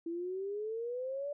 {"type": "exponential sweep", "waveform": "sine", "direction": "up", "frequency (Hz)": [329.6, 586], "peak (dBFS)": -35, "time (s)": [0.06, 1.33], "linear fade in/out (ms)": 5, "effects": []}